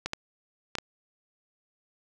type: clicks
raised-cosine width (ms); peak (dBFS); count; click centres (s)
0.2; -13; 4; 0.06 / 0.134 / 0.753 / 0.785
effects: none